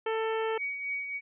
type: harmonic tone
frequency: 444.4 Hz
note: A4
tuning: 17 cents sharp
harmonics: 1 / 2 / 3 / 4 / 5 / 6 / 7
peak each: -29 / -35 / -39 / -41 / -43 / -45 / -46 dBFS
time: 0.06-0.58 s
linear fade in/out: 5 ms
type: tone with tremolo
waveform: sine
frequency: 2255 Hz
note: C#7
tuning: 29 cents sharp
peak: -29 dBFS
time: 0.57-1.21 s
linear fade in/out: 50 ms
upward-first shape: triangle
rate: 3.5 Hz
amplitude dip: 55%
effects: none